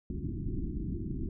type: low-pass noise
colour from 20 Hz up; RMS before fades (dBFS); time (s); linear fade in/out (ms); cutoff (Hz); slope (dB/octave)
pink; -35; 0.1-1.29; 2; 370; 96
effects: none